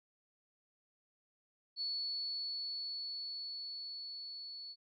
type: tone with level ramp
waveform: sine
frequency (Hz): 4422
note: C#8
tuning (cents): -5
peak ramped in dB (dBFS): -35 to -45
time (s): 1.76-4.76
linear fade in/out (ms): 50
effects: none